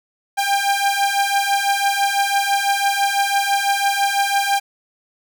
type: beating tone pair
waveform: sawtooth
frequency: 794 / 800 Hz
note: G5 / G5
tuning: +22 / +35 cents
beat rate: 6 Hz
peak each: -16 / -15 dBFS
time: 0.37-4.6 s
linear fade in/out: 20 ms
effects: none